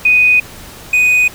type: tone pair in turn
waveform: sine / triangle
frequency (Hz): 2489 / 2489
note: D#7 / D#7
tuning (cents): 0 / 0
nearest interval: unison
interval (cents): 0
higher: neither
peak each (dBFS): -6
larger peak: neither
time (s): 0.05-0.4 / 0.93-1.28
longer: neither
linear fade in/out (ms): 5
effects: pink hiss -34 dBFS RMS until 1.34 s